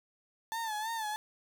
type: tone with vibrato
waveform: 35% pulse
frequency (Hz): 880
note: A5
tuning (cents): 0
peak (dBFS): -32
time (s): 0.52-1.16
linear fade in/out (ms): 0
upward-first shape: sine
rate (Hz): 3.1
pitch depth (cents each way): 79
effects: none